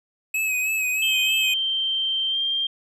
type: tone with vibrato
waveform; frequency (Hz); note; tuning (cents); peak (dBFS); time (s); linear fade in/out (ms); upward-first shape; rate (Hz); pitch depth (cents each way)
square; 2552; D#7; +43; -22; 0.34-1.54; 5; sine; 3.2; 41
type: tone with pitch glide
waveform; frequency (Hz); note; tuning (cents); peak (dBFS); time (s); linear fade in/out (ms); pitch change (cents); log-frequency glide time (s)
sine; 3136 to 3185; G7 to G7; 0 to +27; -21; 1.02-2.67; 5; +27; 2.29-2.37
effects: none

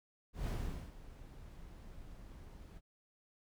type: noise with ADSR envelope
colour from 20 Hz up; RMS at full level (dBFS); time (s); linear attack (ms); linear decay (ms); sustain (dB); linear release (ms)
brown; -36; 0.33-2.81; 140; 440; -16; 40
effects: none

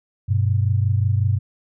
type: tone pair together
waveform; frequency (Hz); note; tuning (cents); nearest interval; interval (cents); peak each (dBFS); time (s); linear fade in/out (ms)
sine; 98 / 123.47; G2 / B2; 0 / 0; major third; 400; -17 / -21; 0.28-1.39; 20
effects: none

